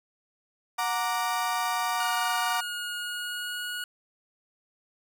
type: chord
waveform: 35% pulse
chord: Gb augmented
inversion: none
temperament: equal with one note detuned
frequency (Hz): 731.5 / 932.3 / 1174.7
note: Gb5 / Bb5 / D6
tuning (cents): -20 / 0 / 0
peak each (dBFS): -29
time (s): 0.78-2.61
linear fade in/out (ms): 10
type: tone with pitch glide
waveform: 25% pulse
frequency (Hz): 1439 to 1452.4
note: F#6 to F#6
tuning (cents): -49 to -33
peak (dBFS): -28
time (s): 2-3.84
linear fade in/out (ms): 2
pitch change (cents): +16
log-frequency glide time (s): 2.92-3.64
effects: none